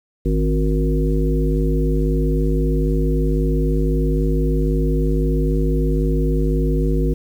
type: harmonic tone with a mistuned harmonic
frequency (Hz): 51.91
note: G#1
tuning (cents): 0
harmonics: 1 / 3 / 5 / 7 / 9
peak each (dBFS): -17 / -22 / -24 / -25 / -27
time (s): 0.25-7.14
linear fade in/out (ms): 10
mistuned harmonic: 5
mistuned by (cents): +15
effects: 8-bit